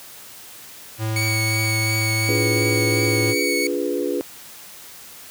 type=tone; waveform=square; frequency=110 Hz; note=A2; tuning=in tune; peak=-22 dBFS; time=0.98-3.35 s; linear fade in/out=50 ms
type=tone with vibrato; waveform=sawtooth; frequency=2232 Hz; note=C#7; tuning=11 cents sharp; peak=-18 dBFS; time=1.16-3.67 s; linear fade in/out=2 ms; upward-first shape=triangle; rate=2.8 Hz; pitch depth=16 cents each way
type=chord; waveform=sine; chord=D diminished seventh; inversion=none; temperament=equal with one note detuned; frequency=287.6 / 349.2 / 415.3 / 493.9 Hz; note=D4 / F4 / Ab4 / Cb5; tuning=-36 / 0 / 0 / 0 cents; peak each=-26 dBFS; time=2.29-4.21 s; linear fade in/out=0 ms
effects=white hiss -41 dBFS RMS until 5.3 s + high-pass 60 Hz 12 dB/octave